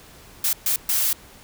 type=noise bursts at uneven times; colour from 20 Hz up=blue; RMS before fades=-21 dBFS; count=3; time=0.44-0.53 / 0.66-0.76 / 0.89-1.13 s; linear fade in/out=2 ms; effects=pink hiss -47 dBFS RMS until 1.43 s